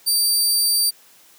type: tone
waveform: 20% pulse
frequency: 4652 Hz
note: D8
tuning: 17 cents flat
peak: -10 dBFS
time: 0.06-0.91 s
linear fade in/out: 20 ms
effects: white hiss -51 dBFS RMS until 1.38 s + high-pass 150 Hz 12 dB/octave